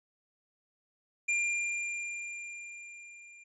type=tone with level ramp; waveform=square; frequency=2394 Hz; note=D7; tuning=33 cents sharp; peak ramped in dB=-27 to -52 dBFS; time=1.28-3.44 s; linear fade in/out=10 ms; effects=resampled to 24000 Hz